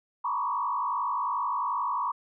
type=tone with frequency modulation; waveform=sine; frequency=1046.5 Hz; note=C6; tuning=in tune; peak=-26 dBFS; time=0.24-2.12 s; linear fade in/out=10 ms; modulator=51.3 Hz; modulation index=2.3; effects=none